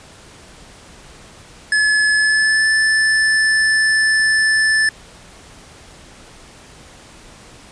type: tone with pitch glide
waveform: square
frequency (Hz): 1713 to 1752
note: A6 to A6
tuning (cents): -47 to -8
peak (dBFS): -13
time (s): 1.72-4.89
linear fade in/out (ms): 2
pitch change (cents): +39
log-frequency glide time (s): 2.14-2.68
effects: pink hiss -42 dBFS RMS until 7.71 s + resampled to 22050 Hz